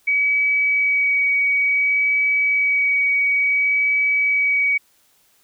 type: tone with vibrato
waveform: sine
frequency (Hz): 2270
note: C#7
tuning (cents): +41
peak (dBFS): -15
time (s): 0.07-4.78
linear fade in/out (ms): 10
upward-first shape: sine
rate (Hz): 0.57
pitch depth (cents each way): 9
effects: white hiss -59 dBFS RMS until 5.43 s